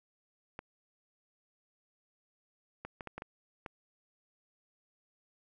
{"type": "clicks", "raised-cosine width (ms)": 0.5, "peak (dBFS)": -26, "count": 7, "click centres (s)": [0.591, 2.85, 3.008, 3.073, 3.18, 3.221, 3.662], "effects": []}